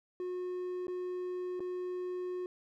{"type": "tone with dropouts", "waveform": "triangle", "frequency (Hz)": 362.4, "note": "F#4", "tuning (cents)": -36, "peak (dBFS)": -33, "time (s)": [0.2, 2.46], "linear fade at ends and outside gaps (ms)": 1, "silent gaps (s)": [[0.869, 0.881], [1.596, 1.604]], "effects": []}